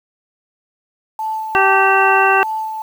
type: tone with tremolo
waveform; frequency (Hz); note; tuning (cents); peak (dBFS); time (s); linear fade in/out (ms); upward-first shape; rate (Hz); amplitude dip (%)
sine; 876; A5; -8; -18; 1.19-2.82; 2; sine; 2.4; 40
type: harmonic tone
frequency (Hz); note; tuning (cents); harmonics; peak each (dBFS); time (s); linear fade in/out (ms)
387.7; G4; -19; 1 / 2 / 3 / 4 / 5 / 7; -18 / -15 / -17 / -16 / -24 / -18; 1.55-2.43; 0
effects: 7-bit